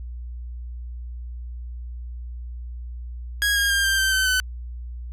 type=tone with pitch steps; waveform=sawtooth; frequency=1649 / 1625.4 / 1602.1 / 1579.1 / 1556.4 / 1534.1 / 1512.1 Hz; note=G#6 / G#6 / G6 / G6 / G6 / G6 / F#6; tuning=-13 / -38 / +37 / +12 / -13 / -38 / +37 cents; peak=-15 dBFS; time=3.42-4.4 s; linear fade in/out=0 ms; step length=140 ms; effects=added 60 Hz sine -31 dBFS peak until 5.12 s + resampled to 32000 Hz